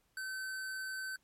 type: tone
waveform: square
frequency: 1534 Hz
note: G6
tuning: 38 cents flat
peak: -39 dBFS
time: 0.17-1.16 s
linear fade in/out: 2 ms
effects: pink hiss -75 dBFS RMS until 1.23 s + MP3 64 kbps